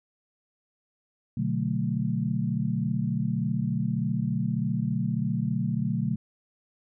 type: chord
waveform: sine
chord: B minor seventh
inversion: none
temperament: equal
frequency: 123.47 / 146.83 / 185 / 220 Hz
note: B2 / D3 / F#3 / A3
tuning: 0 / 0 / 0 / 0 cents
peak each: -30 dBFS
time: 1.37-6.16 s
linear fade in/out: 5 ms
effects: none